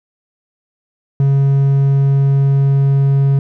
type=tone; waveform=triangle; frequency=138.1 Hz; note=C#3; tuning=6 cents flat; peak=-7 dBFS; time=1.2-3.39 s; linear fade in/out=2 ms; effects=none